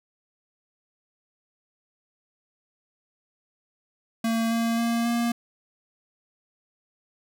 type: tone with pitch steps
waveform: square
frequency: 227.3 / 229.9 / 232.6 / 235.3 Hz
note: A#3 / A#3 / A#3 / A#3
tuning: -43 / -24 / -4 / +16 cents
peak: -23 dBFS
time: 4.24-5.32 s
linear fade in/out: 5 ms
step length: 270 ms
effects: none